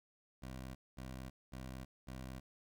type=tone bursts; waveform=15% pulse; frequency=64.6 Hz; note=C2; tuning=21 cents flat; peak=-39 dBFS; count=4; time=0.42-2.4 s; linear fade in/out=10 ms; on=330 ms; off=220 ms; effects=13-bit